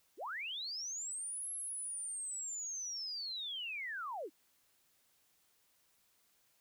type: linear two-way sweep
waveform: sine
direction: up then down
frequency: 261.6 to 11175 to 261.6 Hz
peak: -39 dBFS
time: 0.17-4.3 s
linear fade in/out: 50 ms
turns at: 1.51 s
effects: white hiss -73 dBFS RMS until 6.6 s